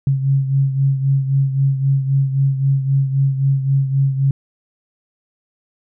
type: beating tone pair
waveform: sine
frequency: 135.9 / 139.7 Hz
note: C#3 / C#3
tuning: -34 / +14 cents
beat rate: 3.8 Hz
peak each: -14 / -21 dBFS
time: 0.07-4.31 s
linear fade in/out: 2 ms
effects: none